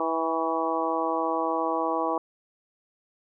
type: harmonic tone with a mistuned harmonic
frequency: 163.2 Hz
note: E3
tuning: 17 cents flat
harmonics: 2 / 3 / 4 / 5 / 6 / 7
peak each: -31 / -31 / -31 / -31 / -31 / -31 dBFS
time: 0-2.18 s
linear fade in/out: 2 ms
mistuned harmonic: 7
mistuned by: -22 cents
effects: none